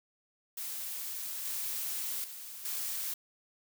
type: noise with level steps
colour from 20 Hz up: blue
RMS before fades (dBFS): -39 / -36 / -45 / -36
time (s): 0.57-3.14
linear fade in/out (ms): 5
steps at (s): 1.45 / 2.24 / 2.65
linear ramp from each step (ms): 2
effects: none